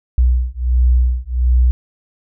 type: beating tone pair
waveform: sine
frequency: 61.1 / 62.5 Hz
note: B1 / B1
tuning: -18 / +21 cents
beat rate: 1.4 Hz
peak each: -14 dBFS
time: 0.18-1.71 s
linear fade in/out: 0 ms
effects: none